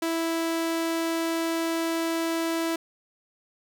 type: tone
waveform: sawtooth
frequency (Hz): 329.6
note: E4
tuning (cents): 0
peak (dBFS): -21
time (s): 0.02-2.76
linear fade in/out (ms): 5
effects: none